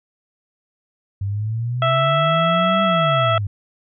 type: exponential two-way sweep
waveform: sine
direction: up then down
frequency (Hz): 97 to 196.7 to 97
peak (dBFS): -20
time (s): 1.21-3.47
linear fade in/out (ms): 5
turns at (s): 2.83
type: harmonic tone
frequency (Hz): 659.3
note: E5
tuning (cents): 0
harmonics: 1 / 2 / 3 / 4 / 5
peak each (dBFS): -19 / -18 / -29 / -30 / -27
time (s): 1.82-3.38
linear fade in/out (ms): 2
effects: none